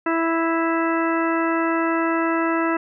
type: harmonic tone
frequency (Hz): 329.6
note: E4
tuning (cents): 0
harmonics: 1 / 2 / 3 / 4 / 5 / 6 / 8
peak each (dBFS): -21 / -27 / -27 / -26 / -30 / -31 / -35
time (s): 0.06-2.77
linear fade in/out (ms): 5
effects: none